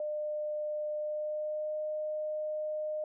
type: tone with pitch glide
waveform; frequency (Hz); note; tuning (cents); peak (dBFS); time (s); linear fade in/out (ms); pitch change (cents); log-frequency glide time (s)
sine; 603 to 612.1; D5 to D#5; +46 to -28; -32; 0-3.04; 2; +26; 0.95-1.77
effects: none